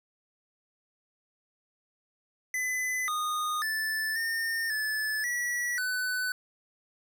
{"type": "tone with pitch steps", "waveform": "square", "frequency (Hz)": [2012, 1232, 1755, 1821, 1734, 1939, 1501], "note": ["B6", "D#6", "A6", "A#6", "A6", "B6", "F#6"], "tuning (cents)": [32, -17, -5, -41, -26, -32, 24], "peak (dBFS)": -29, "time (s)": [2.54, 6.32], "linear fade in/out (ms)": 2, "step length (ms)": 540, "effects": []}